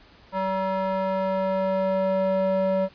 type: tone with band-pass filter sweep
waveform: square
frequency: 190.5 Hz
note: G3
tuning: 49 cents flat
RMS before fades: -24 dBFS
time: 0.32-2.89 s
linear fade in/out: 50 ms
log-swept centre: 850 to 530 Hz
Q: 2.3
effects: pink hiss -53 dBFS RMS until 2.94 s + resampled to 11025 Hz